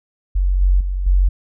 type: tone with level steps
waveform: sine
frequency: 46.25 Hz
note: F#1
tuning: in tune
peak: -13 / -10 / -18 / -10 dBFS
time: 0.35-1.29 s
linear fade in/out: 10 ms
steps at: 0.61 / 0.8 / 1.06 s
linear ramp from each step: 10 ms
effects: none